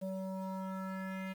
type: tone with low-pass filter sweep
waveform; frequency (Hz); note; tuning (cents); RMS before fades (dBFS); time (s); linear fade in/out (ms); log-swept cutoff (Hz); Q
square; 189.7; F#3; +43; -40; 0.01-1.34; 20; 570 to 2400; 2.9
effects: 10-bit